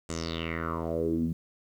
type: tone with low-pass filter sweep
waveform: 10% pulse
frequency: 82.41 Hz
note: E2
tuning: in tune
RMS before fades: -31 dBFS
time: 0.09-1.33 s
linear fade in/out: 5 ms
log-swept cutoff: 7900 to 180 Hz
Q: 5.3
effects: 10-bit